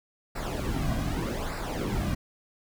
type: noise with flanger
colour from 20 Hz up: brown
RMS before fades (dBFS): -30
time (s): 0.35-2.15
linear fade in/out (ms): 10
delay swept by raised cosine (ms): 0.31 to 2.31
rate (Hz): 0.83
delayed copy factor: -0.7
effects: none